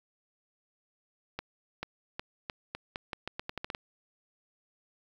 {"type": "accelerating click train", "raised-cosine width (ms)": 0.3, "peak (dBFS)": -19, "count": 14, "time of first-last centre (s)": [1.39, 3.749], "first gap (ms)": 440, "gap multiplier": 0.83, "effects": ["9-bit"]}